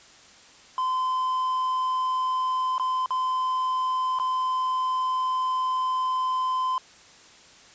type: tone with dropouts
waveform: triangle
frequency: 1027 Hz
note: C6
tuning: 33 cents flat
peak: -21 dBFS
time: 0.78-6.78 s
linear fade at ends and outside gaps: 1 ms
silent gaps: 2.781-2.797 / 3.06-3.106 / 4.188-4.198 s
effects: white hiss -51 dBFS RMS until 7.74 s + resampled to 16000 Hz